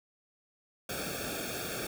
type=noise with comb filter; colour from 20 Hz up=pink; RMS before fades=-37 dBFS; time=0.89-1.87 s; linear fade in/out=5 ms; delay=1 ms; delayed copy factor=-1; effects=none